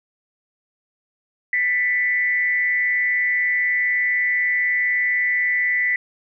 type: tone with frequency modulation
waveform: sine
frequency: 1984 Hz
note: B6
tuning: 7 cents sharp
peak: -17 dBFS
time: 1.53-5.96 s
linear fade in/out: 2 ms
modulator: 203 Hz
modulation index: 0.45
effects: none